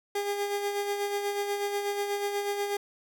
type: tone with tremolo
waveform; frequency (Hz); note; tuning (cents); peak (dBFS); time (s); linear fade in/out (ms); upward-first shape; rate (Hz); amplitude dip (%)
30% pulse; 405.8; G#4; -40; -24; 0.15-2.77; 5; sine; 8.2; 45
effects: none